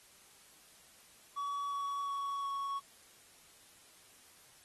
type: tone with pitch steps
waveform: triangle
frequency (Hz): 1134 / 1126.2 / 1118.4 / 1110.7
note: C#6 / C#6 / C#6 / C#6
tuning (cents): +39 / +27 / +15 / +3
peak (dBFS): -33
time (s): 1.36-2.8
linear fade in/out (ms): 20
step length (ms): 360
effects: white hiss -61 dBFS RMS until 4.64 s + AAC 32 kbps